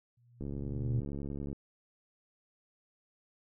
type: tone with exponential growth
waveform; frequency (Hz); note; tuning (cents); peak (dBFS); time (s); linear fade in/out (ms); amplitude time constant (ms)
sine; 120; B2; -49; -26; 0.17-1; 5; 180
type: click train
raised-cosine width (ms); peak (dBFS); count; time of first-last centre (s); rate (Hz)
3; -27; 80; 0.41-1.529; 70.6
effects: none